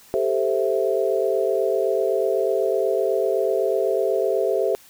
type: chord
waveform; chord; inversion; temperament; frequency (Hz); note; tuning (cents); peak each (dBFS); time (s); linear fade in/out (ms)
sine; A minor seventh; third; equal; 392 / 440 / 523.3 / 659.3; G4 / A4 / C5 / E5; 0 / 0 / 0 / 0; -23 / -24 / -24 / -25; 0.14-4.75; 0
effects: white hiss -50 dBFS RMS until 4.89 s